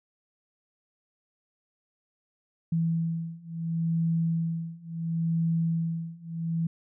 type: beating tone pair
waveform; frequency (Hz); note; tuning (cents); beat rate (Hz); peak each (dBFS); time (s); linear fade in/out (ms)
sine; 164.81 / 165.53; E3 / E3; 0 / +8; 0.72; -29 / -28; 2.72-6.67; 5
effects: none